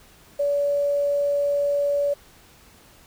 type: tone with quantisation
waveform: sine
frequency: 572 Hz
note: D5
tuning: 46 cents flat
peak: -19 dBFS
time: 0.39-2.14 s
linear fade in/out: 10 ms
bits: 8
effects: pink hiss -52 dBFS RMS until 3.06 s